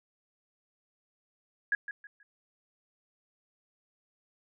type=tone with echo; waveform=sine; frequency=1661.2 Hz; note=G#6; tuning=in tune; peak=-24 dBFS; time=1.72-1.75 s; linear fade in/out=2 ms; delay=160 ms; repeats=3; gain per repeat=-11 dB; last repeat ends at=2.23 s; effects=none